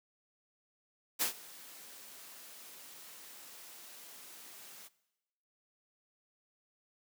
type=noise with ADSR envelope; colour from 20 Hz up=white; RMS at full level=-30 dBFS; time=1.19-4.89 s; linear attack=27 ms; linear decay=110 ms; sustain=-22 dB; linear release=25 ms; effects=noise-tail reverb RT60 1.0 s tail -20 dB re dry + high-pass 200 Hz 12 dB/octave